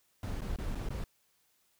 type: noise with dropouts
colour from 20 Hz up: brown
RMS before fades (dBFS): -36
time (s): 0.23-1.04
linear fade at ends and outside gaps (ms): 1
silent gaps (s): 0.408-0.418 / 0.561-0.586 / 0.749-0.754 / 0.888-0.905
effects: white hiss -72 dBFS RMS until 1.79 s